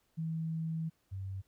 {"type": "tone pair in turn", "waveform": "sine", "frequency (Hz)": [161.7, 96.15], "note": ["E3", "G2"], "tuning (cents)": [-33, -33], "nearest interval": "major sixth", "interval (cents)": 900, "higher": "first", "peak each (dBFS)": [-33, -37], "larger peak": "first", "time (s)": [[0.17, 0.9], [1.11, 1.42]], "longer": "first", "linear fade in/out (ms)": 20, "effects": ["pink hiss -75 dBFS RMS until 1.47 s"]}